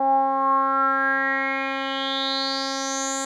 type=tone with low-pass filter sweep; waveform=10% pulse; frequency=270 Hz; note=C#4; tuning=45 cents flat; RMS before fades=-23 dBFS; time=0-3.25 s; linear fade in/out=5 ms; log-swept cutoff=740 to 7800 Hz; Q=7.9; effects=none

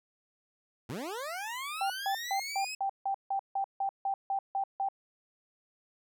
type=linear sweep; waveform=20% pulse; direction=up; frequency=98.2 to 2590 Hz; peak=-31 dBFS; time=0.89-2.75 s; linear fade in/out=5 ms
type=tone bursts; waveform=sine; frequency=784 Hz; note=G5; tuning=in tune; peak=-28 dBFS; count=13; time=1.81-4.887 s; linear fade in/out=2 ms; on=89 ms; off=160 ms
effects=none

